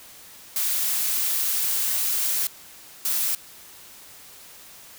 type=noise bursts at uneven times; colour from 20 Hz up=blue; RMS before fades=-24 dBFS; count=2; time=0.56-2.47 / 3.05-3.35 s; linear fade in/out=2 ms; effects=white hiss -46 dBFS RMS until 4.98 s